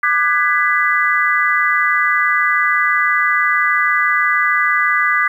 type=chord; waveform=sine; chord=G# half-diminished seventh; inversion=second; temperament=just; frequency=1196.1 / 1495.1 / 1661.2 / 1993.5 Hz; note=D6 / F#6 / G#6 / B6; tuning=+31 / +18 / 0 / +16 cents; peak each=-17 / -20 / -19 / -16 dBFS; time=0.03-5.28 s; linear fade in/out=5 ms; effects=8-bit